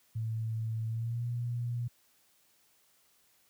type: tone with pitch glide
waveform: sine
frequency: 111.9 to 119.93 Hz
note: A2 to A#2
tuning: +30 to +50 cents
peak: -31 dBFS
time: 0.15-1.88 s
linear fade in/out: 10 ms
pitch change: +120 cents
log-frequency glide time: 0.88-1.25 s
effects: white hiss -68 dBFS RMS until 3.49 s + high-pass 60 Hz 12 dB/octave